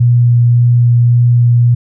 sine tone with vibrato, 120.3 Hz, B2, 45 cents flat, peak -5 dBFS, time 0-1.75 s, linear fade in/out 10 ms, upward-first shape sine, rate 1.8 Hz, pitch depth 8 cents each way, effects none

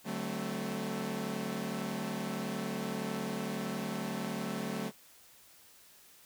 sawtooth chord, D dominant seventh, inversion none, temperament equal with one note detuned, 146.83 / 189.1 / 220 / 261.6 Hz, D3 / F#3 / A3 / C4, 0 / +38 / 0 / 0 cents, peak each -40 / -35 / -34 / -39 dBFS, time 0.04-4.92 s, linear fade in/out 50 ms, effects white hiss -59 dBFS RMS until 6.25 s

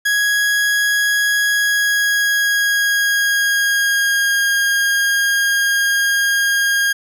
40% pulse tone with pitch glide, 1661.2 to 1624.2 Hz, G#6 to G#6, 0 to -39 cents, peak -13 dBFS, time 0.05-6.93 s, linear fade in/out 10 ms, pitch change -39 cents, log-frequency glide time 1.47-4.44 s, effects none

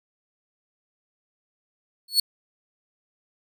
40% pulse tone with exponential growth, 4399 Hz, C#8, 14 cents flat, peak -12 dBFS, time 2.08-2.2 s, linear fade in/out 5 ms, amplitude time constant 26 ms, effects none

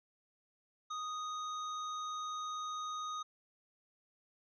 square tone, 1244.5 Hz, D#6, in tune, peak -39 dBFS, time 0.9-3.23 s, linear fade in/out 10 ms, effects resampled to 16000 Hz

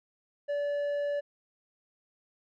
square tone with low-pass filter, 577 Hz, D5, 31 cents flat, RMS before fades -31 dBFS, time 0.48-1.21 s, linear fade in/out 20 ms, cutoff 1400 Hz, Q 0.52, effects none

